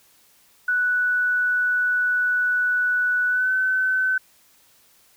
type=tone with pitch glide; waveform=sine; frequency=1480 to 1519.9 Hz; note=F#6 to F#6; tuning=0 to +46 cents; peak=-18 dBFS; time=0.68-4.18 s; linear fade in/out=5 ms; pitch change=+46 cents; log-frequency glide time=3.28-3.52 s; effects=white hiss -57 dBFS RMS until 5.16 s